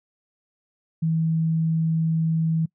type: tone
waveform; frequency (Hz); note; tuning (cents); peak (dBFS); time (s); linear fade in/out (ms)
sine; 161.8; E3; -32; -19; 1.02-2.66; 10
effects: noise-tail reverb RT60 0.1 s tail -24 dB re dry